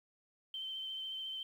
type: tone with vibrato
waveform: sine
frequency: 3100 Hz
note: G7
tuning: 20 cents flat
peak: -39 dBFS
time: 0.54-1.43 s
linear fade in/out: 2 ms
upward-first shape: triangle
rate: 14 Hz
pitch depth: 24 cents each way
effects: 11-bit